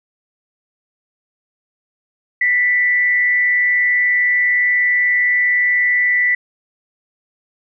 sine tone with frequency modulation, 1975.5 Hz, B6, in tune, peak -12 dBFS, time 2.41-6.35 s, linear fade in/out 5 ms, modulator 177 Hz, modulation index 0.3, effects none

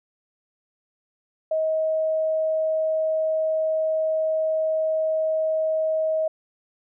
sine tone, 633 Hz, D#5, 30 cents sharp, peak -20 dBFS, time 1.51-6.28 s, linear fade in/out 5 ms, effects none

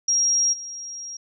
sine tone with level steps, 5630 Hz, F8, 13 cents sharp, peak -17 / -32 dBFS, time 0.08-1.17 s, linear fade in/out 5 ms, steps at 0.52 s, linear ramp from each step 20 ms, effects none

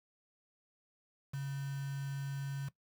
sine tone with quantisation, 138.59 Hz, C#3, in tune, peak -36 dBFS, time 1.33-2.69 s, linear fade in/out 10 ms, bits 8, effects noise-tail reverb RT60 0.1 s tail -17 dB re dry

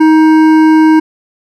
sine tone with hard clipping, 314.8 Hz, D#4, 20 cents sharp, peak -5 dBFS, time 0-1 s, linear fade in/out 10 ms, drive 11 dB, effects none

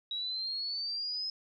sine exponential sweep, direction up, 3844 to 5140 Hz, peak -33 dBFS, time 0.11-1.3 s, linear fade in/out 2 ms, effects none

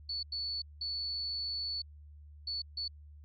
sine tone bursts at uneven times, 4447 Hz, C#8, 5 cents sharp, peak -34 dBFS, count 5, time 0.09-0.23 / 0.32-0.62 / 0.81-1.82 / 2.47-2.62 / 2.77-2.88 s, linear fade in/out 5 ms, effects added 74 Hz sine -50 dBFS peak until 3.24 s

